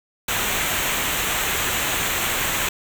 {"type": "noise with comb filter", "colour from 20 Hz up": "pink", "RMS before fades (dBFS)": -23, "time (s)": [0.28, 2.69], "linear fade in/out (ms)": 5, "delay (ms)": 0.2, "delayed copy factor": -0.65, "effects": []}